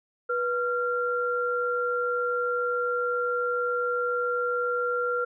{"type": "tone pair together", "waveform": "sine", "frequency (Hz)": [488.3, 1381], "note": ["B4", "F6"], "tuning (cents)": [-20, -20], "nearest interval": "octave + tritone", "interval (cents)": 1800, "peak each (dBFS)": -27, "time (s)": [0.29, 5.25], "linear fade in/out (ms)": 10, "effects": []}